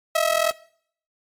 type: ring-modulated tone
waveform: sawtooth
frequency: 646 Hz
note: E5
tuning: 35 cents flat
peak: -12 dBFS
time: 0.15-0.51 s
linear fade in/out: 0 ms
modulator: 21 Hz
effects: noise-tail reverb RT60 0.6 s tail -22 dB re dry + AAC 64 kbps